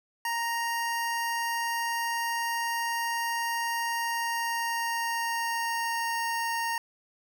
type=tone with pitch glide; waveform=25% pulse; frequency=932 to 924.5 Hz; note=A#5 to A#5; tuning=-1 to -15 cents; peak=-24 dBFS; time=0.25-6.78 s; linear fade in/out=2 ms; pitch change=-14 cents; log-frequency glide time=3.97-6.38 s; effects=none